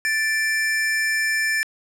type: tone pair together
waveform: square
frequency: 1760 / 2346 Hz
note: A6 / D7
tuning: 0 / -2 cents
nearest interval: perfect fourth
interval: 498 cents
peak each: -21 / -27 dBFS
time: 0.05-1.63 s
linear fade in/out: 0 ms
effects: low-pass 11000 Hz 12 dB/octave